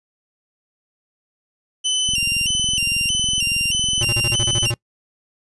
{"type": "tone with vibrato", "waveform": "sawtooth", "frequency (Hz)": 2900, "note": "F#7", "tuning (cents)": -35, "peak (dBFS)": -14, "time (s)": [1.84, 4.72], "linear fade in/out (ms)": 20, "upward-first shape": "square", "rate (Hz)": 1.6, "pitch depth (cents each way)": 72}
{"type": "click train", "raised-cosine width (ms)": 5, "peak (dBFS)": -20, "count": 57, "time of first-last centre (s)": [2.09, 4.671], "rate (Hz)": 21.7}
{"type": "tone bursts", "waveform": "square", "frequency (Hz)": 117.6, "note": "A#2", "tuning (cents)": 16, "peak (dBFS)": -21, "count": 10, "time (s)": [4.01, 4.74], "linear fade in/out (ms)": 0, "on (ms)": 37, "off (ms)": 40}
{"effects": ["noise-tail reverb RT60 0.1 s tail -24 dB re dry", "resampled to 24000 Hz"]}